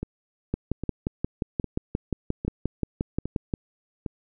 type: two click trains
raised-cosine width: 3 ms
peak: -17 / -12 dBFS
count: 6 / 18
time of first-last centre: 0.03-4.062 / 0.54-3.538 s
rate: 1.24 / 5.67 Hz
effects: none